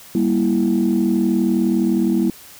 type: chord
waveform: sine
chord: E diminished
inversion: first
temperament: just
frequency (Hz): 197.78 / 237.3 / 329.6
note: G3 / Bb3 / E4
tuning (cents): +16 / +31 / 0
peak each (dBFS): -18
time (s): 0.15-2.3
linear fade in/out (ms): 2
effects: tanh soft clip ceiling -8 dBFS + white hiss -42 dBFS RMS until 2.59 s

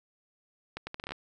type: accelerating click train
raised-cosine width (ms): 0.3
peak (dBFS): -21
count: 9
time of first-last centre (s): 0.77-1.12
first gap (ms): 100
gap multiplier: 0.74
effects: none

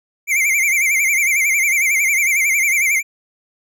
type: tone with vibrato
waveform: square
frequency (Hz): 2217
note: C#7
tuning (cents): 0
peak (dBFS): -14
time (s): 0.27-3.03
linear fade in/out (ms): 50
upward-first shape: sine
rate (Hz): 11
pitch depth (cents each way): 120
effects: none

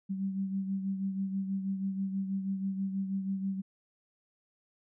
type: beating tone pair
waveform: sine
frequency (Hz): 193 / 199.2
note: G3 / G3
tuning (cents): -27 / +28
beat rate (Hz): 6.2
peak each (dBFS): -31 / -40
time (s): 0.09-3.62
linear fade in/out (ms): 20
effects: none

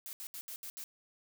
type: noise bursts at uneven times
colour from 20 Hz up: blue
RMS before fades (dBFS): -44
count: 6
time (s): 0.06-0.13 / 0.2-0.27 / 0.34-0.41 / 0.48-0.56 / 0.63-0.7 / 0.77-0.84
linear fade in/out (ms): 0
effects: none

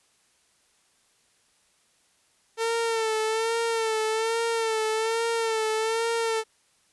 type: tone with vibrato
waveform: sawtooth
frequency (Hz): 448.9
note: A4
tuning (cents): +35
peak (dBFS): -20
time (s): 2.57-6.44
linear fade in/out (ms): 50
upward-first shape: sine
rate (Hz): 1.2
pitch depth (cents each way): 50
effects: white hiss -65 dBFS RMS until 6.92 s + resampled to 24000 Hz

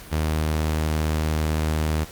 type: tone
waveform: sawtooth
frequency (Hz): 77.78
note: D#2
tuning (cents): 0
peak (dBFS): -17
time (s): 0.11-2.05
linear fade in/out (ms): 20
effects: pink hiss -42 dBFS RMS until 2.11 s + Opus 48 kbps

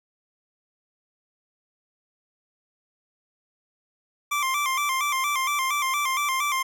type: tone with vibrato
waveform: 25% pulse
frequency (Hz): 1108.7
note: C#6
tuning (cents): 0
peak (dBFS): -19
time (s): 4.31-6.63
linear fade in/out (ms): 10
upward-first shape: square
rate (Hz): 4.3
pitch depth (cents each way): 88
effects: none

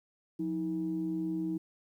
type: tone pair together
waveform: sine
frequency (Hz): 177.7 / 320.1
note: F3 / D#4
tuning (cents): +30 / +49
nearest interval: minor seventh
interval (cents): 1019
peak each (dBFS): -36 / -31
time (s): 0.39-1.58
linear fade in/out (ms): 10
effects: tanh soft clip ceiling -24 dBFS + 11-bit

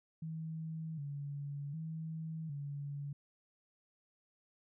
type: tone with vibrato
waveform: sine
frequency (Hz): 151.3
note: D#3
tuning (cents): -48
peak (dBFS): -39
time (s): 0.22-3.13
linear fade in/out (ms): 5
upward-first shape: square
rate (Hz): 0.66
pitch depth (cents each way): 100
effects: none

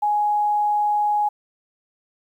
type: tone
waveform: sine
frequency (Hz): 834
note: G#5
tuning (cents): +7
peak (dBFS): -17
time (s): 0.02-1.29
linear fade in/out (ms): 10
effects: 9-bit

